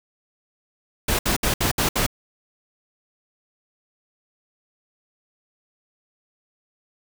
pink noise bursts, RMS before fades -21 dBFS, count 6, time 1.08-2.065 s, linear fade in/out 5 ms, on 110 ms, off 65 ms, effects none

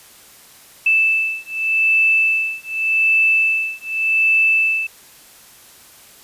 sine beating tone pair, 2637 / 2637.85 Hz, E7 / E7, 0 / +1 cents, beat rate 0.85 Hz, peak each -17 dBFS, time 0.86-4.87 s, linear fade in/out 5 ms, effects white hiss -45 dBFS RMS until 6.23 s + resampled to 32000 Hz

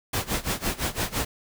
pink noise with tremolo, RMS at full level -25 dBFS, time 0.13-1.25 s, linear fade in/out 5 ms, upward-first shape sine, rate 5.9 Hz, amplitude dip 90%, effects none

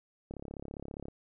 click train, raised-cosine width 2 ms, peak -28 dBFS, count 28, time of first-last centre 0.31-1.084 s, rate 34.9 Hz, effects none

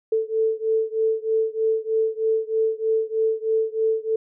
sine beating tone pair, 441.4 / 444.6 Hz, A4 / A4, +5 / +18 cents, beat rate 3.2 Hz, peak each -22 / -23 dBFS, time 0.12-4.16 s, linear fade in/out 5 ms, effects none

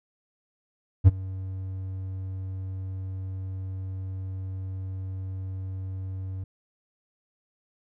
triangle tone with ADSR envelope, 94.6 Hz, F#2, 39 cents sharp, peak -6 dBFS, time 1.04-6.44 s, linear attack 34 ms, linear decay 26 ms, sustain -23 dB, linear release 4 ms, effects none

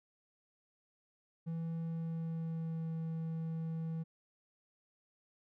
triangle tone with pitch glide, 164.81 to 162.45 Hz, E3 to E3, 0 to -25 cents, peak -34 dBFS, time 1.46-4.04 s, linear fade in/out 20 ms, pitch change -25 cents, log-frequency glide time 1.8-2.91 s, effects none

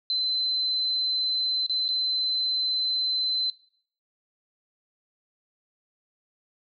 sine tone with dropouts, 4059 Hz, B7, 47 cents sharp, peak -23 dBFS, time 0.1-3.5 s, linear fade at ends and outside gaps 1 ms, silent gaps 1.664-1.696 / 1.881-1.888 s, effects noise-tail reverb RT60 0.6 s tail -21 dB re dry

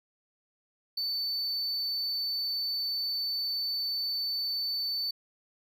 triangle tone, 4517 Hz, C#8, 32 cents sharp, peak -28 dBFS, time 0.97-5.11 s, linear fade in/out 5 ms, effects none

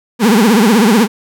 35% pulse tone with vibrato, 218.5 Hz, A3, 12 cents flat, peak -5 dBFS, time 0.19-1.08 s, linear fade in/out 50 ms, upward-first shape triangle, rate 16 Hz, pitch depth 240 cents each way, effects none

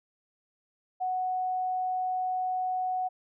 sine tone, 740 Hz, F#5, in tune, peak -27 dBFS, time 1-3.09 s, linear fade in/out 20 ms, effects none

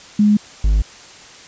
sine / triangle tone pair in turn, 208.8 / 51.66 Hz, G#3 / G#1, +10 / -8 cents, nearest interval 2 octaves, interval 2418 cents, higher first, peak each -9 dBFS, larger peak neither, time 0.19-0.37 / 0.64-0.82 s, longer neither, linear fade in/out 5 ms, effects white hiss -40 dBFS RMS until 1.47 s + resampled to 16000 Hz

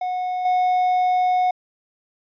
triangle tone with level steps, 731 Hz, F#5, 21 cents flat, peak -20 / -14 dBFS, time 0.01-1.51 s, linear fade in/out 5 ms, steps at 0.45 s, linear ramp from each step 5 ms, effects resampled to 11025 Hz

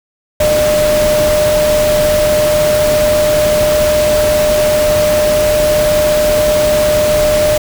sine tone in noise, 604 Hz, D5, 48 cents sharp, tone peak -9 dBFS, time 0.4-7.58 s, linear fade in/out 5 ms, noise pink, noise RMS -18 dBFS, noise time 0.4-7.58 s, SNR +6 dB, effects none

